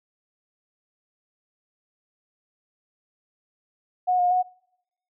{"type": "tone with pitch steps", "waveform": "sine", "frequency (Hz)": [729, 715, 732], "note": ["F#5", "F5", "F#5"], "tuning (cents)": [-26, 41, -19], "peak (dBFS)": -18, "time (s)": [4.07, 4.43], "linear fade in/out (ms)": 20, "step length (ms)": 120, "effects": ["noise-tail reverb RT60 0.8 s tail -25 dB re dry"]}